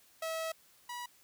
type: tone pair in turn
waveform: sawtooth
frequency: 647 / 971.3 Hz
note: E5 / B5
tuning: -32 / -29 cents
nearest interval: perfect fifth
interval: 703 cents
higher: second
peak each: -31 / -36 dBFS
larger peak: first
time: 0.22-0.52 / 0.89-1.06 s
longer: first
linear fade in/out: 5 ms
effects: white hiss -64 dBFS RMS until 1.23 s